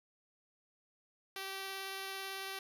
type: tone with vibrato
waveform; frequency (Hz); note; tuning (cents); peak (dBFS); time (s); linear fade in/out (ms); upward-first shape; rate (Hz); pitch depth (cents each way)
5% pulse; 387.2; G4; -21; -29; 1.36-2.59; 2; triangle; 18; 9
effects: none